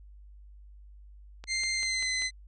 click train, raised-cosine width 0.2 ms, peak -26 dBFS, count 5, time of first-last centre 1.44-2.221 s, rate 5.12 Hz
20% pulse tone with pitch glide, 2093 to 2038 Hz, C7 to C7, 0 to -46 cents, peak -23 dBFS, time 1.47-2.31 s, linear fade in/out 50 ms, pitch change -46 cents, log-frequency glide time 1.74-2.09 s
effects added 50 Hz sine -48 dBFS peak until 2.47 s + resampled to 24000 Hz

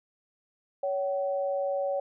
sine tone pair together, 560 / 760.9 Hz, C#5 / F#5, +18 / +48 cents, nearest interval perfect fourth, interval 530 cents, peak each -27 / -34 dBFS, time 0.83-2 s, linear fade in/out 5 ms, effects none

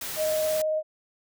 white noise, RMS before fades -34 dBFS, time 0.01-0.62 s, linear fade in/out 5 ms
sine tone with vibrato, 622.3 Hz, D#5, in tune, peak -23 dBFS, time 0.16-0.83 s, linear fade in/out 50 ms, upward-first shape triangle, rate 18 Hz, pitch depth 12 cents each way
effects none

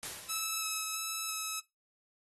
white noise with exponential decay, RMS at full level -38 dBFS, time 0.03-0.82 s, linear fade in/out 0 ms, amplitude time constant 170 ms
5% pulse tone with vibrato, 1300 Hz, E6, 24 cents flat, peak -23 dBFS, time 0.29-1.6 s, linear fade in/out 10 ms, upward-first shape square, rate 1.5 Hz, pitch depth 10 cents each way
effects noise-tail reverb RT60 0.2 s tail -20 dB re dry + AAC 32 kbps

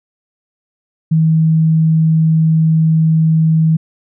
sine tone, 160 Hz, D#3, 49 cents sharp, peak -8 dBFS, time 1.11-3.77 s, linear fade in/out 10 ms, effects none

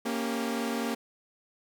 sawtooth chord, G diminished, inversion first, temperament equal with one note detuned, 233.1 / 277.2 / 395.4 Hz, Bb3 / Db4 / G4, 0 / 0 / +15 cents, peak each -27 / -31 / -33 dBFS, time 0.05-0.95 s, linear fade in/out 10 ms, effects none

